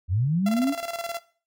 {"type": "linear sweep", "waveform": "sine", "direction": "up", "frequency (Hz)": [79.3, 294.5], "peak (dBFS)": -20, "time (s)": [0.08, 0.75], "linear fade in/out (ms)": 50}
{"type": "tone with tremolo", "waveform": "sawtooth", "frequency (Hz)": 680, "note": "F5", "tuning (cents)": -46, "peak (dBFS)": -24, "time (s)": [0.46, 1.19], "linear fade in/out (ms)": 5, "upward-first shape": "square", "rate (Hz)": 19, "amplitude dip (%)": 70}
{"effects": ["noise-tail reverb RT60 0.4 s tail -18 dB re dry"]}